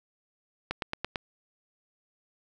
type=click train; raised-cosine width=0.3 ms; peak=-14 dBFS; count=5; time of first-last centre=0.71-1.158 s; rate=8.93 Hz; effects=none